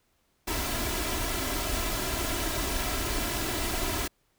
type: noise with comb filter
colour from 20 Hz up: pink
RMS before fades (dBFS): -30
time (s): 0.47-4.08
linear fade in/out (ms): 10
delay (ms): 3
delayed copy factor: +0.6
effects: pink hiss -71 dBFS RMS until 4.38 s